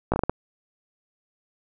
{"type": "slowing click train", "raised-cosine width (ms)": 1, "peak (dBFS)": -8, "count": 6, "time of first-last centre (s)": [0.12, 0.296], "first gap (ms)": 17, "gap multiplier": 1.37, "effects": []}